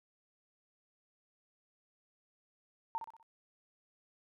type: tone with echo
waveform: sine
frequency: 909 Hz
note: A#5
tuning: 44 cents flat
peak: -33 dBFS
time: 2.95-2.98 s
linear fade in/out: 0 ms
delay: 62 ms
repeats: 4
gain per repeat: -7 dB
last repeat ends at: 3.228 s
effects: none